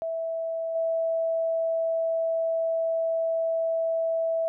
sine tone with level steps, 656 Hz, E5, 9 cents flat, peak -27 / -23 dBFS, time 0.02-4.48 s, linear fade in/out 0 ms, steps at 0.75 s, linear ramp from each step 5 ms, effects none

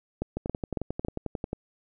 two click trains, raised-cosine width 2 ms, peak -15 / -17 dBFS, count 4 / 14, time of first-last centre 0.22-1.049 / 0.37-1.531 s, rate 3.62 / 11.2 Hz, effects none

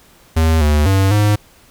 square tone with pitch steps, 80.4 / 74.7 / 96.7 / 104.4 Hz, E2 / D2 / G2 / G#2, -43 / +30 / -23 / +10 cents, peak -11 dBFS, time 0.36-1.36 s, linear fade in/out 10 ms, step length 250 ms, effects pink hiss -48 dBFS RMS until 1.7 s

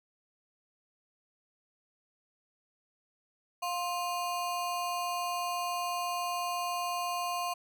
square ring-modulated tone, 880 Hz, A5, in tune, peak -29 dBFS, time 3.62-7.54 s, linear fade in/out 10 ms, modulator 174 Hz, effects none

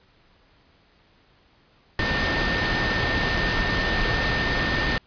sine tone in noise, 1811 Hz, A6, 49 cents sharp, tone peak -26 dBFS, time 1.99-4.98 s, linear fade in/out 2 ms, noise pink, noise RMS -24 dBFS, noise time 1.99-4.98 s, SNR -5 dB, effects pink hiss -59 dBFS RMS until 5.06 s + resampled to 11025 Hz

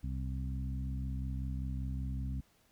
harmonic tone with a mistuned harmonic, 65.41 Hz, C2, in tune, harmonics 1 / 2 / 3 / 4, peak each -36 / -40 / -45 / -47 dBFS, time 0.03-2.41 s, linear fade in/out 10 ms, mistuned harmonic 1, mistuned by +17 cents, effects pink hiss -69 dBFS RMS until 2.71 s

